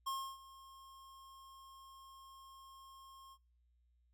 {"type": "tone with ADSR envelope", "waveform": "square", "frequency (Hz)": 1074, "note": "C6", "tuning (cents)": 45, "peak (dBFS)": -37, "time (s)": [0.06, 3.38], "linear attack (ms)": 14, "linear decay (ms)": 300, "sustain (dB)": -19, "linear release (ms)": 57, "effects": ["noise-tail reverb RT60 0.4 s tail -24 dB re dry", "added 60 Hz sine -70 dBFS peak until 4.13 s"]}